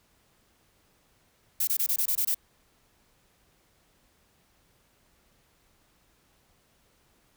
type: noise bursts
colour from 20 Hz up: violet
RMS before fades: -26 dBFS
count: 8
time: 1.6-2.345 s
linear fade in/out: 5 ms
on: 73 ms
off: 23 ms
effects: pink hiss -66 dBFS RMS until 7.36 s